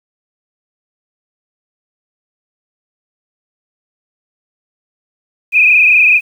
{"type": "tone with frequency modulation", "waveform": "sine", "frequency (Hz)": 2489, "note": "D#7", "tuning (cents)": 0, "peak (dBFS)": -5, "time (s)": [5.52, 6.21], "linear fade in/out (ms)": 50, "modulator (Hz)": 24.8, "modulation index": 3.8, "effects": ["7-bit"]}